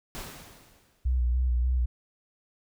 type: noise with exponential decay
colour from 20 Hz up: pink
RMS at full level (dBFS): -37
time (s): 0.15-1.21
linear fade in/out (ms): 0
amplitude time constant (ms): 230
type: tone with vibrato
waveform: sine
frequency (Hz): 61.8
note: B1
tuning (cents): +2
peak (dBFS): -22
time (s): 1.05-1.86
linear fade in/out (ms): 10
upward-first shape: square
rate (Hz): 3.4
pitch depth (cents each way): 38
effects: none